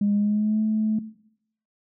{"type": "tone with pitch glide", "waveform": "sine", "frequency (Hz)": [204.5, 216.7], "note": ["G#3", "A3"], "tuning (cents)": [-26, -26], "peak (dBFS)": -18, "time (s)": [0.01, 0.99], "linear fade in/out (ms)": 5, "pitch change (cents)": 100, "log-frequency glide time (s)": [0.14, 0.6], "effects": ["noise-tail reverb RT60 0.7 s tail -17 dB re dry", "tanh soft clip ceiling -14 dBFS"]}